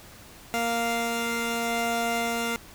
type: tone pair together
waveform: 15% pulse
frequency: 232.8 / 697.6 Hz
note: A#3 / F5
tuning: -2 / -2 cents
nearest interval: octave + perfect fifth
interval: 1900 cents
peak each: -22 dBFS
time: 0.54-2.56 s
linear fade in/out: 0 ms
effects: pink hiss -48 dBFS RMS until 2.74 s